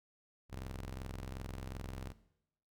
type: ring-modulated tone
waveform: sawtooth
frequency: 65.41 Hz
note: C2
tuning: in tune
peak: -35 dBFS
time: 0.49-2.14 s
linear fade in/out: 50 ms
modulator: 21.3 Hz
effects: noise-tail reverb RT60 0.8 s tail -17 dB re dry